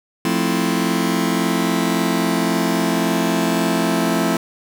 sawtooth chord, F major seventh, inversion none, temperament just, 174.61 / 218.3 / 261.9 / 327.4 Hz, F3 / A3 / C4 / E4, 0 / -13 / +2 / -12 cents, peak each -18 dBFS, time 0.25-4.37 s, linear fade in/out 2 ms, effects none

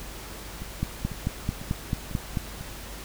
two click trains, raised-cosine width 5 ms, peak -24 / -13 dBFS, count 5 / 8, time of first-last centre 0.62-2.61 / 0.83-2.372 s, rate 2.01 / 4.54 Hz, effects added 50 Hz sine -42 dBFS peak until 3.04 s + pink hiss -41 dBFS RMS until 3.04 s

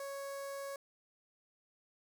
sawtooth tone with notch filter, 554.4 Hz, C#5, in tune, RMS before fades -43 dBFS, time 0-0.76 s, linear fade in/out 2 ms, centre 3000 Hz, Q 1, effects none

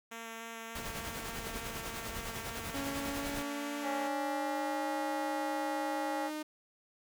5% pulse tone with vibrato, 227.7 Hz, A#3, 40 cents flat, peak -31 dBFS, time 0.11-4.08 s, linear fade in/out 10 ms, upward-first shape square, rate 3.4 Hz, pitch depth 8 cents each way
pink noise with tremolo, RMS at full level -40 dBFS, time 0.75-3.43 s, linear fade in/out 5 ms, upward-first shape sine, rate 10 Hz, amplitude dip 55%
sawtooth tone with pitch glide, 277.2 to 305.8 Hz, C#4 to D#4, 0 to -30 cents, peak -33 dBFS, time 2.74-6.43 s, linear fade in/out 10 ms, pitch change +170 cents, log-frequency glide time 2.85-4.93 s
harmonic tone, 276.1 Hz, C#4, 7 cents flat, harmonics 2 / 3 / 4 / 5 / 6 / 7, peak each -39 / -36 / -49 / -47 / -54 / -47 dBFS, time 3.82-6.31 s, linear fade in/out 50 ms
effects none

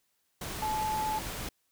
sine tone in noise, 864 Hz, A5, 32 cents flat, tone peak -29 dBFS, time 0.62-1.19 s, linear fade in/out 5 ms, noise pink, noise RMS -38 dBFS, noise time 0.41-1.49 s, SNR +6 dB, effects white hiss -75 dBFS RMS until 1.71 s

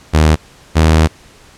sawtooth tone pair in turn, 77.6 / 79.46 Hz, D#2 / D#2, -4 / +37 cents, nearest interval unison, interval 41 cents, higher second, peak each -3 dBFS, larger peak neither, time 0.13-0.36 / 0.75-1.08 s, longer second, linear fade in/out 20 ms, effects pink hiss -43 dBFS RMS until 1.57 s + low-pass 9000 Hz 12 dB/octave

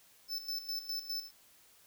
square tone with tremolo, 5274 Hz, E8, in tune, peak -35 dBFS, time 0.28-1.31 s, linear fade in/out 50 ms, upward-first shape square, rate 4.9 Hz, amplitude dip 70%, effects white hiss -63 dBFS RMS until 1.86 s

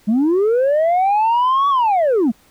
sine linear two-way sweep, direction up then down, 200 to 1146 to 200 Hz, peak -10 dBFS, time 0.07-2.32 s, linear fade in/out 20 ms, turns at 1.69 s, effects tanh soft clip ceiling -11 dBFS + pink hiss -53 dBFS RMS until 2.5 s

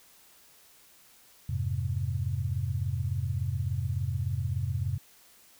sine chord, F minor, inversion none, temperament equal, 87.31 / 103.83 / 130.81 Hz, F2 / Ab2 / C3, 0 / 0 / 0 cents, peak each -32 dBFS, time 1.49-4.98 s, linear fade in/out 5 ms, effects white hiss -58 dBFS RMS until 5.59 s

